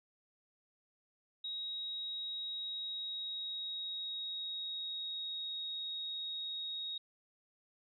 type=tone with pitch glide; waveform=sine; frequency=3800 to 3763 Hz; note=A#7 to A#7; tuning=+33 to +16 cents; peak=-38 dBFS; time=1.44-6.98 s; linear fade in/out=5 ms; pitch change=-17 cents; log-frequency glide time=2.54-5.54 s; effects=none